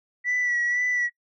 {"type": "tone with vibrato", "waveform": "sine", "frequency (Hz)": 1954, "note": "B6", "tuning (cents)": -19, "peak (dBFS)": -20, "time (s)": [0.24, 1.1], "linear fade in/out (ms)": 50, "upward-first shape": "sine", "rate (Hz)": 2, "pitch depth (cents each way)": 31, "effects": ["noise-tail reverb RT60 0.1 s tail -24 dB re dry", "tanh soft clip ceiling -19 dBFS"]}